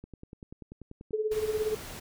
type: click train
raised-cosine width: 3 ms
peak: -31 dBFS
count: 12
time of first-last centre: 0.04-1.108 s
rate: 10.3 Hz
type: tone with tremolo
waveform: sine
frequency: 431.2 Hz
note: A4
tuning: 35 cents flat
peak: -24 dBFS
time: 1.13-1.75 s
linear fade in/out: 5 ms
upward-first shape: sine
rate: 17 Hz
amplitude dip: 70%
type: noise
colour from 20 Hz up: pink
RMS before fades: -42 dBFS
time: 1.31-2 s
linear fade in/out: 10 ms
effects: none